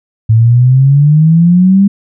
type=exponential sweep; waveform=sine; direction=up; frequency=109.5 to 201.8 Hz; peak=-3 dBFS; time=0.29-1.88 s; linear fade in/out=10 ms; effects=none